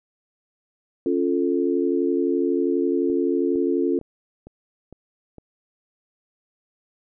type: chord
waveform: sine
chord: Db augmented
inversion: none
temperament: equal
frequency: 277.2 / 349.2 / 440 Hz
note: Db4 / F4 / A4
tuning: 0 / 0 / 0 cents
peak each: -23 / -22 / -25 dBFS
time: 1.06-3.99 s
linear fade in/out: 2 ms
type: click train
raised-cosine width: 2 ms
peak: -28 dBFS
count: 6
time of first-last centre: 3.1-5.383 s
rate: 2.19 Hz
effects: none